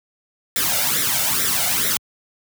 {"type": "noise with flanger", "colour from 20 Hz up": "white", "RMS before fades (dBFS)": -20, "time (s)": [0.56, 1.97], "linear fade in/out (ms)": 0, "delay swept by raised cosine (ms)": [0.53, 1.41], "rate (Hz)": 2.3, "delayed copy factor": 0.7, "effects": ["high-pass 80 Hz 12 dB/octave"]}